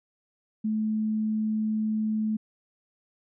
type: tone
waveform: sine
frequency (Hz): 216.6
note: A3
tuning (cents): -27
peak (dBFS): -24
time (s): 0.64-2.37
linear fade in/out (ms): 10
effects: none